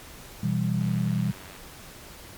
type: chord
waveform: sine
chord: E minor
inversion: second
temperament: equal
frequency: 123.47 / 164.81 / 196 Hz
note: B2 / E3 / G3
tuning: 0 / 0 / 0 cents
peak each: -27 dBFS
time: 0.43-1.32 s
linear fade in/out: 5 ms
type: click train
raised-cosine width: 0.3 ms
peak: -30 dBFS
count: 72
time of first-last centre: 0.81-1.563 s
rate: 94.3 Hz
effects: pink hiss -45 dBFS RMS until 2.37 s + MP3 96 kbps